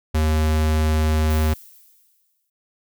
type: tone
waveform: square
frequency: 77.8 Hz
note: D#2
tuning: in tune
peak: -17 dBFS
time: 0.14-1.54 s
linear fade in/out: 10 ms
type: noise with exponential decay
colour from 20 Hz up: violet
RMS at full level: -34 dBFS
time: 1.3-2.5 s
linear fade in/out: 5 ms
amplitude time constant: 260 ms
effects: none